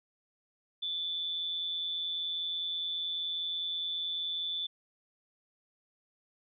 sine tone with amplitude modulation, 3495 Hz, A7, 12 cents flat, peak -30 dBFS, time 0.82-4.67 s, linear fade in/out 10 ms, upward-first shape sine, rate 169 Hz, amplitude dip 45%, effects none

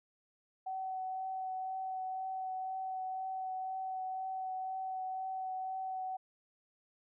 sine tone with vibrato, 755 Hz, F#5, 35 cents sharp, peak -36 dBFS, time 0.66-6.17 s, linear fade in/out 10 ms, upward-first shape triangle, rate 2 Hz, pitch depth 13 cents each way, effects none

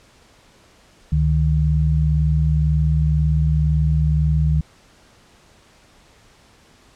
sine tone pair together, 70.92 / 152.9 Hz, C#2 / D#3, +40 / -30 cents, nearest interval octave + minor second, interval 1330 cents, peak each -17 dBFS, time 1.12-4.61 s, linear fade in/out 5 ms, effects pink hiss -52 dBFS RMS until 6.95 s + low-pass 8000 Hz 12 dB/octave

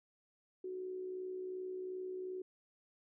sine tone with amplitude modulation, 370.8 Hz, F#4, 4 cents sharp, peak -38 dBFS, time 0.64-2.42 s, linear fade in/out 5 ms, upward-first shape sine, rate 62.7 Hz, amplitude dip 40%, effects none

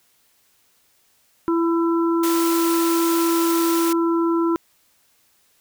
harmonic tone, 334.3 Hz, E4, 24 cents sharp, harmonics 1 / 3 / 4, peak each -17 / -27 / -29 dBFS, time 1.48-4.56 s, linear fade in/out 0 ms
white high-pass noise, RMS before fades -28 dBFS, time 2.23-3.93 s, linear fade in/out 5 ms, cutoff 510 Hz, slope 96 dB/octave
effects white hiss -61 dBFS RMS until 5.6 s

